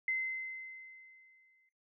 sine tone with exponential decay, 2062 Hz, C7, 26 cents flat, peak -29 dBFS, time 0.08-1.69 s, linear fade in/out 2 ms, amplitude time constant 350 ms, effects noise-tail reverb RT60 0.2 s tail -18 dB re dry

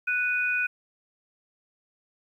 sine tone pair together, 1480 / 2481 Hz, F#6 / D#7, 0 / -6 cents, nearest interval major sixth, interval 894 cents, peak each -26 dBFS, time 0.07-0.67 s, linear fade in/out 10 ms, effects 10-bit

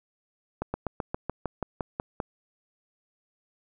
slowing click train, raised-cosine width 1 ms, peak -15 dBFS, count 11, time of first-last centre 0.62-2.202 s, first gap 120 ms, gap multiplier 1.06, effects none

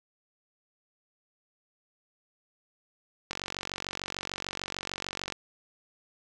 click train, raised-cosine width 0.2 ms, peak -16 dBFS, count 95, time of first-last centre 3.31-5.323 s, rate 46.7 Hz, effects none

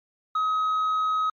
triangle tone with tanh clipping, 1269 Hz, D#6, 34 cents sharp, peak -22 dBFS, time 0.35-1.3 s, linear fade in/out 5 ms, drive 7 dB, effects MP3 64 kbps

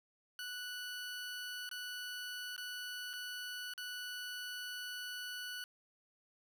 20% pulse tone with dropouts, 1480 Hz, F#6, in tune, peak -37 dBFS, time 0.39-5.64 s, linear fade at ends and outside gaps 1 ms, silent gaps 1.691-1.713 / 2.564-2.579 / 3.132-3.136 / 3.737-3.778 s, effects none

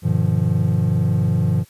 triangle tone cluster, 98.8 / 121.1 / 151.1 / 173 Hz, G2 / B2 / D3 / F3, +14 / -34 / +50 / -16 cents, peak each -19 dBFS, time 0.02-1.65 s, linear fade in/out 50 ms, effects white hiss -52 dBFS RMS until 1.69 s + resampled to 32000 Hz

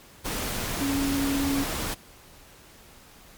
sine tone in noise, 277.2 Hz, C#4, in tune, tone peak -24 dBFS, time 0.8-1.64 s, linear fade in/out 20 ms, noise pink, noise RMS -30 dBFS, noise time 0.24-1.95 s, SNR +3 dB, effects pink hiss -51 dBFS RMS until 3.37 s + MP3 96 kbps

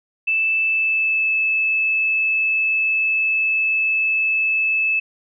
sine tone with pitch glide, 2637 to 2613 Hz, E7 to E7, 0 to -16 cents, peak -16 dBFS, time 0.27-5 s, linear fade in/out 10 ms, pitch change -16 cents, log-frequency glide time 0.63-1.32 s, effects none

